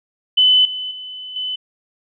sine tone with level steps, 3016 Hz, F#7, 32 cents sharp, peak -9 / -23 / -29 / -21 dBFS, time 0.37-1.56 s, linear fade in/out 10 ms, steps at 0.65 / 0.91 / 1.36 s, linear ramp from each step 2 ms, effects none

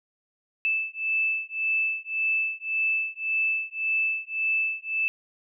sine beating tone pair, 2631 / 2632.8 Hz, E7 / E7, -4 / -3 cents, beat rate 1.8 Hz, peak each -27 dBFS, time 0.65-5.08 s, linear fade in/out 0 ms, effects none

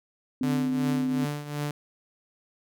sine tone, 257.8 Hz, C4, 26 cents flat, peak -24 dBFS, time 0.41-1.25 s, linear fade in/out 2 ms
sawtooth tone with tremolo, 146.83 Hz, D3, in tune, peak -23 dBFS, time 0.43-1.71 s, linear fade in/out 2 ms, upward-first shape triangle, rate 2.7 Hz, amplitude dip 75%
effects none

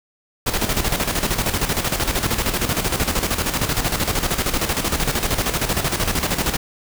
pink noise with tremolo, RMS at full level -19 dBFS, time 0.46-6.57 s, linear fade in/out 10 ms, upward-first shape square, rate 13 Hz, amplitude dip 60%, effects none

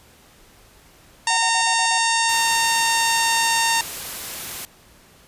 harmonic tone, 916 Hz, A#5, 31 cents flat, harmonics 1 / 2 / 3 / 4 / 5 / 6 / 7 / 8 / 9 / 10, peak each -21 / -24 / -26 / -27 / -28 / -29 / -29 / -30 / -31 / -31 dBFS, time 1.27-3.81 s, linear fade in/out 2 ms
triangle tone bursts, 750 Hz, F#5, 23 cents sharp, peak -25 dBFS, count 6, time 1.3-1.981 s, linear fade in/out 2 ms, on 71 ms, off 51 ms
white noise, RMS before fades -31 dBFS, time 2.29-4.65 s, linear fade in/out 0 ms
effects pink hiss -51 dBFS RMS until 5.27 s + resampled to 32000 Hz

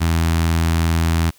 sawtooth tone with notch filter, 82.5 Hz, E2, 2 cents sharp, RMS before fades -17 dBFS, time 0-1.31 s, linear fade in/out 20 ms, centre 500 Hz, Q 1.2, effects white hiss -52 dBFS RMS until 1.38 s

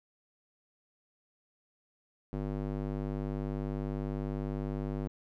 square tone with band-pass filter, 50 Hz, G1, 35 cents sharp, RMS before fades -35 dBFS, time 2.33-5.08 s, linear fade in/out 0 ms, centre 270 Hz, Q 0.85, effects none

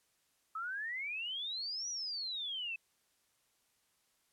sine exponential two-way sweep, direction up then down, 1270 to 5920 to 2588 Hz, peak -37 dBFS, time 0.55-2.76 s, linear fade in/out 5 ms, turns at 1.89 s, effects white hiss -75 dBFS RMS until 4.32 s + low-pass 12000 Hz 12 dB/octave

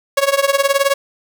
sawtooth tone with tremolo, 554.4 Hz, C#5, in tune, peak -5 dBFS, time 0.17-0.94 s, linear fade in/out 5 ms, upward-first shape triangle, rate 19 Hz, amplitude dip 95%, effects none

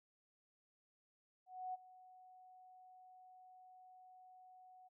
sine tone with ADSR envelope, 740 Hz, F#5, in tune, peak -40 dBFS, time 1.46-4.89 s, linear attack 280 ms, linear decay 21 ms, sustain -19 dB, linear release 21 ms, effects none

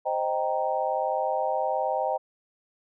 sine chord, C minor seventh, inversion none, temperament equal, 523.3 / 622.3 / 784 / 932.3 Hz, C5 / Eb5 / G5 / Bb5, 0 / 0 / 0 / 0 cents, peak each -30 / -29 / -28 / -32 dBFS, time 0.05-2.18 s, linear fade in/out 20 ms, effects none

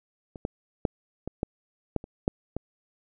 clicks, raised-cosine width 2 ms, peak -27 / -15 / -9 / -19 / -13 / -12 / -27 / -9 / -17 dBFS, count 9, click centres 0.358 / 0.451 / 0.852 / 1.276 / 1.431 / 1.963 / 2.041 / 2.279 / 2.566 s, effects none

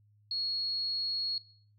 sine tone, 4322 Hz, C#8, 45 cents flat, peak -31 dBFS, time 0.31-1.38 s, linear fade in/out 2 ms, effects noise-tail reverb RT60 0.5 s tail -17 dB re dry + added 104 Hz sine -62 dBFS peak until 1.78 s

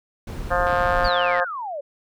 brown noise, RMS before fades -29 dBFS, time 0.27-1.09 s, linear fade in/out 5 ms
harmonic tone, 176.9 Hz, F3, 23 cents sharp, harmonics 3 / 4 / 5 / 6 / 7 / 8 / 9 / 10, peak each -23 / -24 / -30 / -28 / -26 / -30 / -28 / -33 dBFS, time 0.5-1.45 s, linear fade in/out 20 ms
click train, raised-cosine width 0.3 ms, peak -18 dBFS, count 87, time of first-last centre 0.67-1.399 s, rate 118 Hz
sine exponential sweep, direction down, 4823 to 543 Hz, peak -27 dBFS, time 1.04-1.81 s, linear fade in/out 10 ms
effects none

